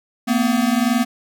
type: tone pair together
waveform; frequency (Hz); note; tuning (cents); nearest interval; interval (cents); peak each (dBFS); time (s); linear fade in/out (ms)
square; 229.3 / 250.9; A#3 / B3; -28 / +28; major second; 156; -19; 0.27-1.05; 20
effects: none